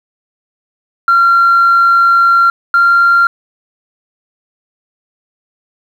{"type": "tone pair in turn", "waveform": "sine", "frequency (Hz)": [1375, 1384.6], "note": ["F6", "F6"], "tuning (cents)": [-27, -15], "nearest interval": "unison", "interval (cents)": 12, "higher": "second", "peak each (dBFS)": -4, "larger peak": "neither", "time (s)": [[1.08, 2.5], [2.74, 3.27]], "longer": "first", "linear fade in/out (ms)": 2, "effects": ["tanh soft clip ceiling -2 dBFS", "7-bit"]}